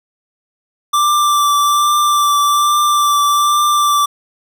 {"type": "tone with vibrato", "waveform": "square", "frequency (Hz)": 1174.7, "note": "D6", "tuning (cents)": 0, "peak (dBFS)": -11, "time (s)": [0.93, 4.06], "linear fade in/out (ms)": 10, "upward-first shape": "triangle", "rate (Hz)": 1.2, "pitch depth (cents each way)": 18, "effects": []}